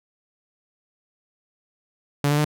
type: tone with pitch steps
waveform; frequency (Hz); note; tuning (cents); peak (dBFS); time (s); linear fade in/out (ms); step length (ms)
sawtooth; 143.8 / 146.99 / 150.25; D3 / D3 / D3; -36 / +2 / +40; -14; 2.24-2.447; 2; 69
effects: none

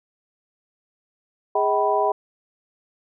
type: tone cluster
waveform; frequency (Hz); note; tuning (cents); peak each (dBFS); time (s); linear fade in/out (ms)
sine; 414 / 635 / 769 / 985; G#4 / D#5 / G5 / B5; -5 / +35 / -33 / -5; -23; 1.55-2.12; 5
effects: none

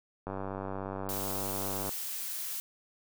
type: click train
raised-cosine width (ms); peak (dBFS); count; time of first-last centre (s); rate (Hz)
1; -23; 158; 0.27-1.892; 96.8
type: noise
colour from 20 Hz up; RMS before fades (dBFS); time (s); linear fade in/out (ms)
blue; -37; 1.09-2.6; 0
effects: none

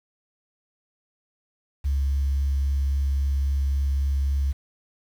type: tone with vibrato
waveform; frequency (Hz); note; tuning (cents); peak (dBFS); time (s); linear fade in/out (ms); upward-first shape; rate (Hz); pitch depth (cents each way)
sine; 69.1; C#2; -5; -19; 1.84-4.53; 20; sine; 3.7; 8
effects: tanh soft clip ceiling -17 dBFS + 8-bit

